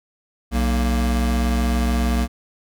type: tone pair together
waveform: square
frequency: 62.06 / 233.1 Hz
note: B1 / A#3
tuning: +9 / 0 cents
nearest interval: octave + major seventh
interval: 2291 cents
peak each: -19 / -24 dBFS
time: 0.51-2.28 s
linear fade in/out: 50 ms
effects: none